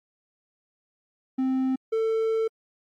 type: tone pair in turn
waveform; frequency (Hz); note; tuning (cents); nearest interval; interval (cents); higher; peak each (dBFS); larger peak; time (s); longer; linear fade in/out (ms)
triangle; 261.6 / 446; C4 / A4; 0 / +23; major sixth; 923; second; -20; neither; 1.38-1.76 / 1.92-2.48; second; 10
effects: AAC 64 kbps